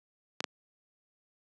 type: clicks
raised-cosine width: 0.2 ms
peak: -13 dBFS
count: 2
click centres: 0.405 / 0.442 s
effects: high-pass 200 Hz 12 dB/octave + resampled to 24000 Hz